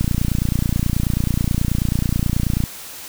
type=click train; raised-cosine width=5 ms; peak=-6 dBFS; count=78; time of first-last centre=0.01-2.638 s; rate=29.3 Hz; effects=white hiss -35 dBFS RMS until 3.08 s